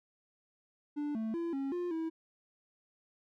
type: tone with pitch steps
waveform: triangle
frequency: 293.8 / 221.4 / 337.9 / 273 / 352.9 / 324.3 Hz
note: D4 / A3 / E4 / C#4 / F4 / E4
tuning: +1 / +11 / +43 / -26 / +18 / -28 cents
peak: -31 dBFS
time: 0.96-2.1 s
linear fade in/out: 20 ms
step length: 190 ms
effects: none